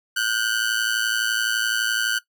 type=ring-modulated tone; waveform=sawtooth; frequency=1500 Hz; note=F#6; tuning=23 cents sharp; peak=-14 dBFS; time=0.16-2.19 s; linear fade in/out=10 ms; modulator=55.9 Hz; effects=noise-tail reverb RT60 0.1 s tail -17 dB re dry